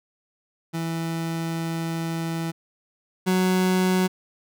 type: tone pair in turn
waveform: 30% pulse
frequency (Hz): 164.81 / 184.99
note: E3 / F#3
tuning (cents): 0 / 0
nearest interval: major second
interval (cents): 200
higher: second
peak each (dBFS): -23 / -16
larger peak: second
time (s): 0.73-2.52 / 3.26-4.08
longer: first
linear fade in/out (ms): 20
effects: none